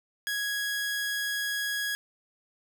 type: tone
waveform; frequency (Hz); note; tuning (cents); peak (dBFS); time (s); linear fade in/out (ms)
sawtooth; 1661.2; G#6; 0; -25; 0.27-1.95; 0
effects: none